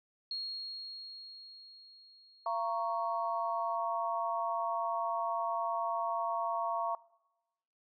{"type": "tone with exponential decay", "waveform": "sine", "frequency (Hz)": 4284, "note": "C8", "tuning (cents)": 40, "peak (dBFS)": -34, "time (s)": [0.31, 3.76], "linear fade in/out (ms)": 2, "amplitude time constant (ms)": 750}
{"type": "chord", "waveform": "sine", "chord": "Bb minor", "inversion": "second", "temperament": "equal with one note detuned", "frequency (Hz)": [682.5, 932.3, 1108.7], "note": ["F5", "Bb5", "Db6"], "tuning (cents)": [-40, 0, 0], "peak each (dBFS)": -35, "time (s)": [2.46, 6.95], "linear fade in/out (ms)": 2}
{"effects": ["noise-tail reverb RT60 1.0 s tail -22 dB re dry", "MP3 96 kbps"]}